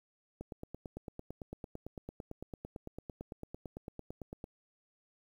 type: click train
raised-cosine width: 2 ms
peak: -29 dBFS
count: 37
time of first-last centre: 0.41-4.441 s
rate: 8.93 Hz
effects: 10-bit